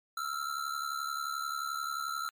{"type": "ring-modulated tone", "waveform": "square", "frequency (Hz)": 1344, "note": "E6", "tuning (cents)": 33, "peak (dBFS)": -31, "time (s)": [0.17, 2.29], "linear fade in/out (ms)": 0, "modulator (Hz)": 35.7, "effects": ["MP3 96 kbps"]}